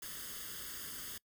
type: noise with comb filter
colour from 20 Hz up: white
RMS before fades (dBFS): -45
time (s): 0.02-1.18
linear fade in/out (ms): 5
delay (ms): 0.61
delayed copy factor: +0.75
effects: noise-tail reverb RT60 0.1 s tail -24 dB re dry